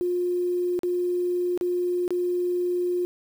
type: tone with dropouts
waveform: sine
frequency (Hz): 355.8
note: F4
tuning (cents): +32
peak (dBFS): -22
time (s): 0.01-3.05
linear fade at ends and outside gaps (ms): 0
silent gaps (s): 0.791-0.833 / 1.576-1.611 / 2.079-2.106
effects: 8-bit